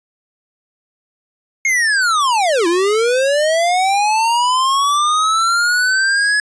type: linear two-way sweep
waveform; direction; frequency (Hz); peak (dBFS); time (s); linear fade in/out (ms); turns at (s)
square; down then up; 2172 to 329.6 to 1699; -13; 1.65-6.4; 2; 2.67
effects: resampled to 22050 Hz